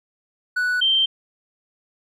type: tone pair in turn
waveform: triangle / sine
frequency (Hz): 1480 / 3136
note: F#6 / G7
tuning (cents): 0 / 0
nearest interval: octave + minor second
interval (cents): 1300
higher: second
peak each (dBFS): -17 / -15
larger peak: second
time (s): 0.56-0.81 / 0.81-1.06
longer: neither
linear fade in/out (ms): 10
effects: none